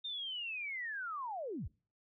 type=linear sweep; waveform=sine; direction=down; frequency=3669 to 38.89 Hz; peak=-38 dBFS; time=0.04-1.68 s; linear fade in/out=10 ms; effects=noise-tail reverb RT60 0.4 s tail -25 dB re dry